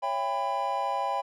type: chord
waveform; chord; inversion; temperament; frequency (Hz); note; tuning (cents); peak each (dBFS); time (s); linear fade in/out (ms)
triangle; C# half-diminished seventh; none; just; 554.4 / 665.2 / 798.3 / 997.9; C#5 / E5 / G5 / B5; 0 / +16 / +31 / +18; -33 / -34 / -28 / -29; 0.02-1.22; 20
effects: none